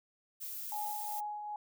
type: noise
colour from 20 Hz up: violet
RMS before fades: -42 dBFS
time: 0.4-1.21 s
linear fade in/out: 20 ms
type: tone with tremolo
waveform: sine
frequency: 837 Hz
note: G#5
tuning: 13 cents sharp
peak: -35 dBFS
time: 0.72-1.56 s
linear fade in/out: 2 ms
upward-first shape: triangle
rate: 2.5 Hz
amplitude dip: 45%
effects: none